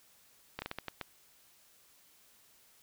slowing click train, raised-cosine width 0.3 ms, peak -21 dBFS, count 7, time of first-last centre 0.59-1.013 s, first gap 30 ms, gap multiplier 1.34, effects white hiss -64 dBFS RMS until 2.82 s

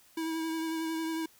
square tone with vibrato, 323.4 Hz, E4, 33 cents flat, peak -32 dBFS, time 0.17-1.26 s, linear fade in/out 5 ms, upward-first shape triangle, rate 11 Hz, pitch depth 24 cents each way, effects white hiss -61 dBFS RMS until 1.39 s

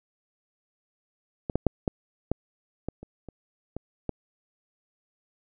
clicks, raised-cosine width 2 ms, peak -16 / -10 / -6 / -11 / -11 / -17 / -28 / -27 / -20 / -15 dBFS, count 10, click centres 1.498 / 1.556 / 1.667 / 1.878 / 2.316 / 2.886 / 3.03 / 3.287 / 3.766 / 4.093 s, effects none

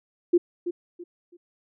sine tone with echo, 349.2 Hz, F4, in tune, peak -14 dBFS, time 0.33-0.38 s, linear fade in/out 10 ms, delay 330 ms, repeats 3, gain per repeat -11 dB, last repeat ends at 1.37 s, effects none

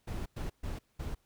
brown noise bursts at uneven times, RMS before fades -37 dBFS, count 4, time 0.07-0.26 / 0.36-0.5 / 0.63-0.79 / 0.99-1.15 s, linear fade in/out 10 ms, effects pink hiss -73 dBFS RMS until 1.25 s

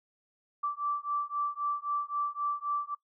sine beating tone pair, 1164 / 1167.8 Hz, D6 / D6, -16 / -10 cents, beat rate 3.8 Hz, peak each -33 / -33 dBFS, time 0.63-2.95 s, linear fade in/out 10 ms, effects noise-tail reverb RT60 0.1 s tail -21 dB re dry

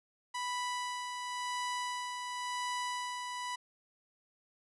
sawtooth tone with tremolo, 987.8 Hz, B5, in tune, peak -30 dBFS, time 0.34-3.56 s, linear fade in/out 10 ms, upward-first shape sine, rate 0.94 Hz, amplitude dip 40%, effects resampled to 24000 Hz

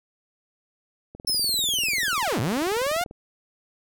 click train, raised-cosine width 2 ms, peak -27 dBFS, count 41, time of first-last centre 1.15-3.111 s, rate 20.4 Hz
sawtooth linear two-way sweep, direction down then up, 5350 to 100 to 729 Hz, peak -19 dBFS, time 1.27-3.04 s, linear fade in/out 5 ms, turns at 2.4 s
effects none

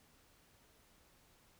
silence, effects pink hiss -68 dBFS RMS until 1.59 s

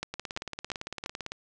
two click trains, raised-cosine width 0.2 ms, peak -18 / -15 dBFS, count 22 / 4, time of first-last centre 0.14-1.32 / 0.03-1.061 s, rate 17.8 / 2.91 Hz, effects resampled to 24000 Hz + 9-bit

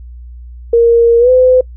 sine tone with pitch glide, 466.8 to 509 Hz, A#4 to C5, +2 to -48 cents, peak -4 dBFS, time 0.73-1.61 s, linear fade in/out 5 ms, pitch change +150 cents, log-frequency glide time 1.19-1.3 s, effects noise-tail reverb RT60 0.1 s tail -24 dB re dry + added 60 Hz sine -28 dBFS peak until 1.76 s

